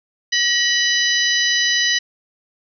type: harmonic tone with a mistuned harmonic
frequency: 992 Hz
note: B5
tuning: 7 cents sharp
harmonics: 2 / 3 / 4 / 5 / 6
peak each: -19 / -21 / -22 / -23 / -24 dBFS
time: 0.32-1.99 s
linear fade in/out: 10 ms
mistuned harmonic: 2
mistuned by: -65 cents
effects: none